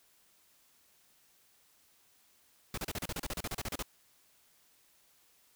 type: noise bursts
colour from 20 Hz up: pink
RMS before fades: -37 dBFS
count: 16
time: 2.74-3.826 s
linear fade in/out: 2 ms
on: 36 ms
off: 34 ms
effects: white hiss -67 dBFS RMS until 5.55 s